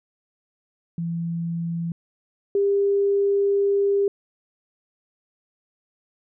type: tone pair in turn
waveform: sine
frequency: 168.2 / 400 Hz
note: E3 / G4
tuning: +35 / +35 cents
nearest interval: octave + minor third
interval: 1500 cents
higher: second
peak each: -24 / -17 dBFS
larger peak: second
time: 0.98-1.92 / 2.55-4.08 s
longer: second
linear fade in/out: 2 ms
effects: none